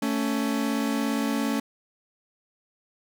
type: tone pair together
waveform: 40% pulse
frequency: 221.5 / 278.8 Hz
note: A3 / C#4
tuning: +12 / +10 cents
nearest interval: major third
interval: 398 cents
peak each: -26 / -26 dBFS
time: 0.02-1.6 s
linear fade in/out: 5 ms
effects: none